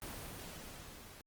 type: noise with level ramp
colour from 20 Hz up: pink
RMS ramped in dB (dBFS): -44 to -55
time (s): 0.02-1.21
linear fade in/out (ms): 0
effects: Opus 24 kbps